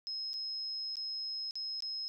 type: tone with dropouts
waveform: sine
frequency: 5140 Hz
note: E8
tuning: 45 cents flat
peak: -36 dBFS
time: 0.07-2.08 s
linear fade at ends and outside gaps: 0 ms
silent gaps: 0.333-0.34 / 0.956-0.969 / 1.509-1.555 / 1.805-1.823 s
effects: none